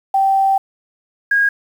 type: tone pair in turn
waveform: sine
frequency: 778 / 1635.2 Hz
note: G5 / G#6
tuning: -13 / -27 cents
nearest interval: octave + minor second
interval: 1286 cents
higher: second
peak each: -11 dBFS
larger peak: neither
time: 0.14-0.58 / 1.31-1.49 s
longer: first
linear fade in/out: 5 ms
effects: 7-bit